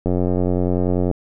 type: click train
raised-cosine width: 2 ms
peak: -7 dBFS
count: 96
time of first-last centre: 0.06-1.113 s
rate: 90.2 Hz
effects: none